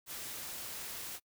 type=noise; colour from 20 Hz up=white; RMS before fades=-43 dBFS; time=0.06-1.2 s; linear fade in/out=50 ms; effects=noise-tail reverb RT60 0.1 s tail -26 dB re dry